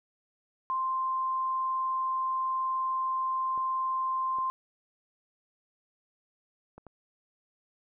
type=tone; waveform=sine; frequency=1046.5 Hz; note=C6; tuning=in tune; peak=-27 dBFS; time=0.7-4.5 s; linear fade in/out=0 ms
type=clicks; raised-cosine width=1 ms; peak=-33 dBFS; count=4; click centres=3.577 / 4.386 / 6.78 / 6.867 s
effects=none